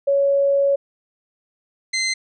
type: tone pair in turn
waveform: sine / 20% pulse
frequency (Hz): 558 / 2069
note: C#5 / C7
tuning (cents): +11 / -20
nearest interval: octave + major seventh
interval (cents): 2269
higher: second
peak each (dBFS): -14 / -14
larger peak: neither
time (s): 0.07-0.76 / 1.93-2.14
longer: first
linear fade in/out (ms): 10
effects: resampled to 22050 Hz